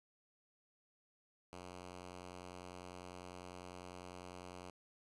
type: tone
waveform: 5% pulse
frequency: 90 Hz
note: F#2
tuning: 47 cents flat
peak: -38 dBFS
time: 1.53-4.7 s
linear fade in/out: 0 ms
effects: resampled to 24000 Hz